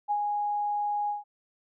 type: tone with ADSR envelope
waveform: sine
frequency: 827 Hz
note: G#5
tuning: 8 cents flat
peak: -23 dBFS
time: 0.08-1.24 s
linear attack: 30 ms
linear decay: 62 ms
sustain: -3 dB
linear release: 150 ms
effects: none